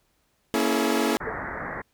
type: chord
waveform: sawtooth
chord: A# half-diminished seventh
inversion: none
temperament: equal with one note detuned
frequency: 233.1 / 277.2 / 329.6 / 426 Hz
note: A#3 / C#4 / E4 / G#4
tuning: 0 / 0 / 0 / +44 cents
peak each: -23 dBFS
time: 0.54-1.17 s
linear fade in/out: 0 ms
type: low-pass noise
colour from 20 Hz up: white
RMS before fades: -33 dBFS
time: 1.2-1.82 s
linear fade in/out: 10 ms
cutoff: 2000 Hz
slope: 96 dB/octave
type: tone with exponential decay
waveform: sine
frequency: 440 Hz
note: A4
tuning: in tune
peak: -24 dBFS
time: 1.27-1.38 s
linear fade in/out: 1 ms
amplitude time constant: 23 ms
effects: pink hiss -69 dBFS RMS until 1.93 s